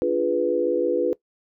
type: chord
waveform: sine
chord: D diminished seventh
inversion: none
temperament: equal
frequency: 293.7 / 349.2 / 415.3 / 493.9 Hz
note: D4 / F4 / Ab4 / Cb5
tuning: 0 / 0 / 0 / 0 cents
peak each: -28 / -24 / -27 / -22 dBFS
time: 0.02-1.13 s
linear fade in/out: 0 ms
effects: noise-tail reverb RT60 0.1 s tail -20 dB re dry